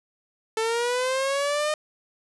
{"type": "linear sweep", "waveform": "sawtooth", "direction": "up", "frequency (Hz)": [440, 614], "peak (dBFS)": -19, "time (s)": [0.57, 1.74], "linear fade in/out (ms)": 2, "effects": ["resampled to 24000 Hz", "9-bit"]}